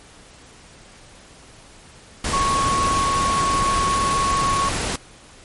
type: tone in noise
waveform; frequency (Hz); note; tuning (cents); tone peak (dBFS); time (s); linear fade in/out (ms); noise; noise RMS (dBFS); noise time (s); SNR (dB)
sine; 1104; C#6; -7; -18; 2.33-4.69; 5; pink; -24; 2.24-4.96; +3
effects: pink hiss -46 dBFS RMS until 5.44 s + MP3 48 kbps